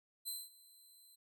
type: tone with ADSR envelope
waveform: 10% pulse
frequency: 4071 Hz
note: C8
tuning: 48 cents flat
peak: -32 dBFS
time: 0.25-1.16 s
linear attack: 30 ms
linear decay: 210 ms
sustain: -22 dB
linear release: 14 ms
effects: none